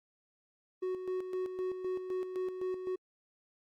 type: tone with tremolo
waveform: triangle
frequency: 370 Hz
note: F#4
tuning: in tune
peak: -30 dBFS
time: 0.82-2.96 s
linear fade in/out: 10 ms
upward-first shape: square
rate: 3.9 Hz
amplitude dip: 55%
effects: AAC 64 kbps